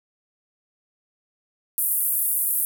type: band-pass noise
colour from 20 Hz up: pink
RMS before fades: -23 dBFS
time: 1.78-2.65 s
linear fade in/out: 0 ms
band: 10000 to 16000 Hz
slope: 48 dB/octave
effects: none